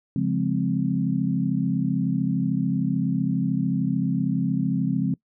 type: chord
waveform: sine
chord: Db major seventh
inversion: none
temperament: equal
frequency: 138.59 / 174.61 / 207.7 / 261.6 Hz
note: Db3 / F3 / Ab3 / C4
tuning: 0 / 0 / 0 / 0 cents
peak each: -27 / -25 / -27 / -26 dBFS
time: 0.16-5.14 s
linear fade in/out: 2 ms
effects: noise-tail reverb RT60 0.1 s tail -23 dB re dry